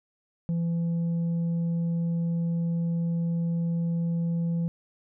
sine tone with tanh clipping, 168.5 Hz, E3, 38 cents sharp, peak -25 dBFS, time 0.49-4.68 s, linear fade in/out 0 ms, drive 3 dB, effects none

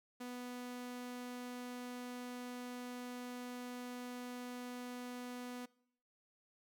sawtooth tone, 246.9 Hz, B3, in tune, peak -40 dBFS, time 0.2-5.66 s, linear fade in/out 10 ms, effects noise-tail reverb RT60 0.7 s tail -23 dB re dry

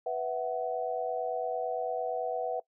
sine chord, B suspended fourth, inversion none, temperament equal with one note detuned, 493.9 / 659.3 / 748.2 Hz, B4 / E5 / F#5, 0 / 0 / +19 cents, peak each -34 dBFS, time 0.06-2.6 s, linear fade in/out 5 ms, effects noise-tail reverb RT60 0.1 s tail -21 dB re dry

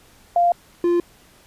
sine / triangle tone pair in turn, 696 / 347.3 Hz, F5 / F4, -6 / -10 cents, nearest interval octave, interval 1204 cents, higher first, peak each -13 dBFS, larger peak neither, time 0.36-0.52 / 0.84-1 s, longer neither, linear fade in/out 2 ms, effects pink hiss -52 dBFS RMS until 1.46 s + resampled to 32000 Hz

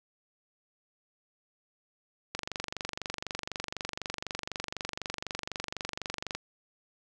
click train, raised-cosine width 0.2 ms, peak -17 dBFS, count 97, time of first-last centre 2.35-6.35 s, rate 24 Hz, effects none

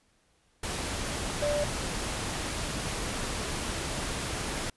sine tone in noise, 587.3 Hz, D5, in tune, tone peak -26 dBFS, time 1.42-1.64 s, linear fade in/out 5 ms, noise pink, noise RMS -33 dBFS, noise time 0.63-4.7 s, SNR +4 dB, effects pink hiss -68 dBFS RMS until 4.76 s + resampled to 24000 Hz

